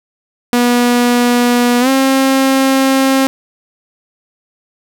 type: tone with pitch glide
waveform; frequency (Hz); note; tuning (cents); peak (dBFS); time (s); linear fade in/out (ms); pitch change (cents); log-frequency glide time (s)
sawtooth; 242.6 to 267.6; B3 to C4; -31 to +39; -5; 0.53-3.27; 0; +170; 1.8-1.89
effects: none